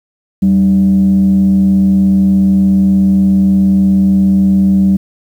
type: tone with frequency modulation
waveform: sine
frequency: 193.3 Hz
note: G3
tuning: 24 cents flat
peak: -5 dBFS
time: 0.42-4.97 s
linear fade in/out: 10 ms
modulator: 110 Hz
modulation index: 0.31
effects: tanh soft clip ceiling -2 dBFS + 7-bit